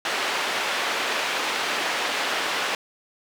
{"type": "band-pass noise", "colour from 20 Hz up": "white", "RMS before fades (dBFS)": -26, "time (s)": [0.05, 2.75], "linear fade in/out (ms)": 2, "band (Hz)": [380, 2800], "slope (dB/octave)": 12, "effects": []}